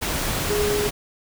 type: tone in noise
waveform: sine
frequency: 415.3 Hz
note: G#4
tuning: in tune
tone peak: -21 dBFS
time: 0.49-0.89 s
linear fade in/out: 20 ms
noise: pink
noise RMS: -25 dBFS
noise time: 0.01-0.91 s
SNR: +1 dB
effects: none